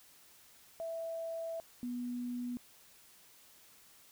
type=tone pair in turn; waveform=sine; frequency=659.3 / 244.5 Hz; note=E5 / B3; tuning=0 / -17 cents; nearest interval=octave + perfect fourth; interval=1717 cents; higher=first; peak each=-37 / -36 dBFS; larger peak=second; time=0.8-1.6 / 1.83-2.57 s; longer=first; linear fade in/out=0 ms; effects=white hiss -61 dBFS RMS until 4.11 s